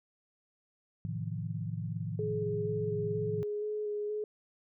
sine chord, F dominant seventh, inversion first, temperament just, 109.13 / 130.96 / 157.15 / 174.61 Hz, A2 / C3 / Eb3 / F3, -14 / +2 / +18 / 0 cents, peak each -37 / -43 / -38 / -41 dBFS, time 1.05-3.43 s, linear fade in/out 0 ms
sine tone with vibrato, 420 Hz, G#4, 19 cents sharp, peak -32 dBFS, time 2.19-4.24 s, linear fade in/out 2 ms, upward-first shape square, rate 2.1 Hz, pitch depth 14 cents each way
effects none

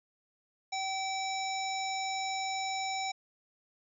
harmonic tone with a mistuned harmonic, 768 Hz, G5, 36 cents flat, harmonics 1 / 3 / 5 / 7 / 9, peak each -34 / -39 / -41 / -42 / -44 dBFS, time 0.72-3.12 s, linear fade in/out 10 ms, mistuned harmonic 5, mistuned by +27 cents, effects none

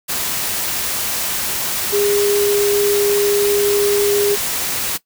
sine tone in noise, 408.3 Hz, G#4, 29 cents flat, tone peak -14 dBFS, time 1.92-4.36 s, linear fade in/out 20 ms, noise white, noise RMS -21 dBFS, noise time 0.08-4.98 s, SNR +4 dB, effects noise-tail reverb RT60 0.1 s tail -18 dB re dry

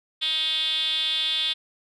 5% pulse tone with band-pass filter, 315.3 Hz, D#4, 23 cents sharp, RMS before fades -25 dBFS, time 0.21-1.54 s, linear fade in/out 20 ms, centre 3500 Hz, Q 9, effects none

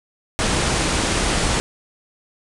pink low-pass noise, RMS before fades -20 dBFS, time 0.39-1.6 s, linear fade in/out 0 ms, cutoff 10000 Hz, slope 96 dB/octave, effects none

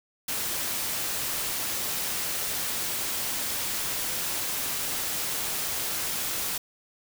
white noise, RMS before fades -30 dBFS, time 0.28-6.58 s, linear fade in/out 5 ms, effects none

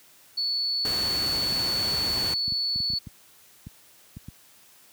sine tone, 4438 Hz, C#8, 1 cent sharp, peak -24 dBFS, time 0.37-2.99 s, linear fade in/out 10 ms
pink noise, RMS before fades -33 dBFS, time 0.85-2.34 s, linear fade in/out 2 ms
clicks, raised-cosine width 5 ms, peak -25 dBFS, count 11, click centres 2.172 / 2.48 / 2.522 / 2.759 / 2.803 / 2.902 / 2.935 / 3.071 / 3.669 / 4.169 / 4.285 s
effects white hiss -55 dBFS RMS until 4.92 s + high-pass 60 Hz 12 dB/octave

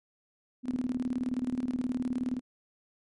sine tone with tremolo, 251.4 Hz, B3, 31 cents sharp, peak -26 dBFS, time 0.63-2.41 s, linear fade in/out 50 ms, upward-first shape square, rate 19 Hz, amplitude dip 75%, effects MP3 48 kbps

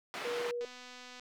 white band-pass noise, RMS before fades -41 dBFS, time 0.14-0.51 s, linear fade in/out 0 ms, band 260 to 2400 Hz, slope 12 dB/octave
sine tone, 480.7 Hz, B4, 47 cents flat, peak -34 dBFS, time 0.25-0.65 s, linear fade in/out 2 ms
click train, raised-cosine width 0.2 ms, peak -33 dBFS, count 147, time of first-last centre 0.61-1.196 s, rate 249 Hz
effects none

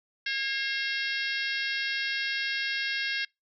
harmonic tone with a mistuned harmonic, 544 Hz, C#5, 33 cents flat, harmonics 3 / 4 / 5 / 6 / 7 / 8 / 9 / 10, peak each -32 / -34 / -36 / -38 / -39 / -40 / -41 / -42 dBFS, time 0.26-3.25 s, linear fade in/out 5 ms, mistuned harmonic 4, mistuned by -37 cents, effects noise-tail reverb RT60 0.2 s tail -26 dB re dry

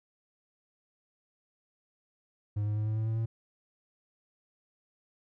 triangle tone with pitch steps, 103.83 / 105.34 / 106.87 / 108.43 / 110 / 111.6 / 113.23 Hz, G#2 / G#2 / A2 / A2 / A2 / A2 / A#2, 0 / +25 / -50 / -25 / 0 / +25 / -50 cents, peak -26 dBFS, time 2.56-3.26 s, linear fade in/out 10 ms, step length 100 ms, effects none

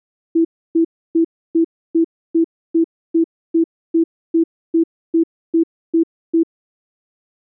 sine tone bursts, 329.6 Hz, E4, in tune, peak -10 dBFS, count 16, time 0.35-6.434 s, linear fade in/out 10 ms, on 99 ms, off 300 ms, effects none

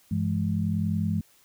sine tone cluster, 98.6 / 168.6 / 209.5 Hz, G2 / E3 / G#3, +11 / +39 / +15 cents, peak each -28 dBFS, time 0.11-1.21 s, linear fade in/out 5 ms, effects white hiss -60 dBFS RMS until 1.44 s

